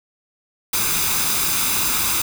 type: noise with comb filter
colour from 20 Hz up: white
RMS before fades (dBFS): -20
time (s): 0.73-2.22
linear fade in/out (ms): 5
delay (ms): 0.81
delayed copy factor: +0.55
effects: none